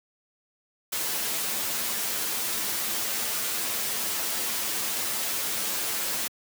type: noise with comb filter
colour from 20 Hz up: white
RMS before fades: -29 dBFS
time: 0.92-6.28 s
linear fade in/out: 10 ms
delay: 9.1 ms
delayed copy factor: +0.65
effects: high-pass 150 Hz 12 dB/octave